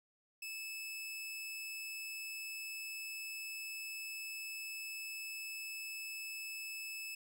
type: tone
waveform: sawtooth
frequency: 2612 Hz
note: E7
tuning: 17 cents flat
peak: -39 dBFS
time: 0.42-7.15 s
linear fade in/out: 5 ms
effects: none